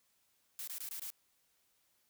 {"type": "noise bursts", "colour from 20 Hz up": "blue", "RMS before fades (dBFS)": -43, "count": 5, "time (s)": [0.59, 1.103], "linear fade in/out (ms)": 0, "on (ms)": 85, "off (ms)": 22, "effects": ["white hiss -75 dBFS RMS until 2.09 s"]}